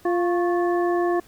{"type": "harmonic tone with a mistuned harmonic", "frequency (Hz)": 349.2, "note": "F4", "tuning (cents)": 0, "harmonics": [1, 2, 3, 5], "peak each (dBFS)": [-20, -26, -30, -34], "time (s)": [0.05, 1.2], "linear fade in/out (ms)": 5, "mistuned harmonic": 3, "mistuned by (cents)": 76, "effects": ["pink hiss -53 dBFS RMS until 1.27 s"]}